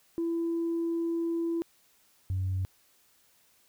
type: tone pair in turn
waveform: sine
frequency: 334.6 / 93.89 Hz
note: E4 / F#2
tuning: +26 / +26 cents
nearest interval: octave + minor seventh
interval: 2200 cents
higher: first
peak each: -26 dBFS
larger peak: neither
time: 0.18-1.62 / 2.3-2.65 s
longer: first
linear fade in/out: 0 ms
effects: tanh soft clip ceiling -24 dBFS + white hiss -65 dBFS RMS until 3.68 s